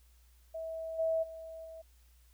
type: tone with level steps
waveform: sine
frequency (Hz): 649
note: E5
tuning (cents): -27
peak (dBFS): -37 / -28 / -43 / -45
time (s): 0.54-1.82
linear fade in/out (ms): 10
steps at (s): 0.98 / 1.22 / 1.64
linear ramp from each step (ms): 20
effects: added 60 Hz sine -60 dBFS peak until 2.33 s + white hiss -70 dBFS RMS until 2.33 s